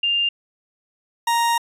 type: tone pair in turn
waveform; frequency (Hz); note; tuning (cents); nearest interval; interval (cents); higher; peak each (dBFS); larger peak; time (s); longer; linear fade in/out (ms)
sine / 40% pulse; 2800 / 934.4; F7 / A#5; +4 / +4; octave + perfect fifth; 1900; first; -17 / -16; second; 0.03-0.29 / 1.27-1.58; second; 5
effects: resampled to 32000 Hz